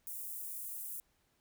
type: high-pass noise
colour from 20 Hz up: white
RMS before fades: -43 dBFS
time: 0.07-1 s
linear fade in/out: 0 ms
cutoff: 9200 Hz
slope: 24 dB/octave
effects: pink hiss -75 dBFS RMS until 1.4 s